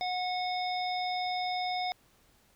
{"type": "harmonic tone", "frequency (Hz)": 730, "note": "F#5", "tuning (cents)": -24, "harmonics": [1, 3, 5, 7], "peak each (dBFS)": [-31, -39, -40, -40], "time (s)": [0.01, 1.92], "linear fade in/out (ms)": 0, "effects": ["pink hiss -65 dBFS RMS until 2.55 s"]}